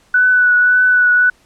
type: tone with vibrato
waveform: sine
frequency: 1485 Hz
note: F#6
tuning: 6 cents sharp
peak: -8 dBFS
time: 0.14-1.3 s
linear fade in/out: 5 ms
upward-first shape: triangle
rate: 1.8 Hz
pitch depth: 23 cents each way
effects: pink hiss -53 dBFS RMS until 1.45 s + low-pass 10000 Hz 12 dB/octave